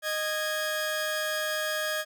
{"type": "tone pair together", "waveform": "sawtooth", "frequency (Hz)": [618.8, 1652], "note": ["D#5", "G#6"], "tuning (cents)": [-10, -10], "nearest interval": "octave + perfect fourth", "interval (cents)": 1700, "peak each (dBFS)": -27, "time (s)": [0.02, 2.05], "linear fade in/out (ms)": 50, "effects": []}